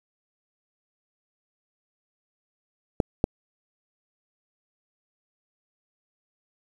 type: clicks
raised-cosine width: 2 ms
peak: -6 dBFS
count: 2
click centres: 3.002 / 3.241 s
effects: 7-bit